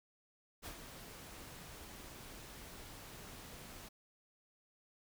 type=noise with ADSR envelope; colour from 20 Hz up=pink; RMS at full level=-45 dBFS; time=0.62-3.89 s; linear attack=39 ms; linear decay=84 ms; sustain=-7 dB; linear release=12 ms; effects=none